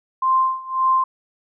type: tone with tremolo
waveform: sine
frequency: 1046.5 Hz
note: C6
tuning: in tune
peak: -13 dBFS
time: 0.22-1.04 s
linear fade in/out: 5 ms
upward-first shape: sine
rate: 1.8 Hz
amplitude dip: 90%
effects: none